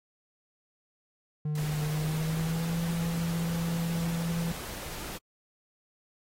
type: tone with pitch glide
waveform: triangle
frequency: 151.2 to 167.77 Hz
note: D#3 to E3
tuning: -49 to +31 cents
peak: -26 dBFS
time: 1.45-4.52 s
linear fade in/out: 5 ms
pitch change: +180 cents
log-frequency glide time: 1.85-2.74 s
type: noise with exponential decay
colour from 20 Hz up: white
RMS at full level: -40 dBFS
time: 1.55-1.63 s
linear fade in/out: 5 ms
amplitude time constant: 16 ms
type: noise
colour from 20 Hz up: pink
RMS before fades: -40 dBFS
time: 1.57-5.18 s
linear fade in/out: 10 ms
effects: AAC 48 kbps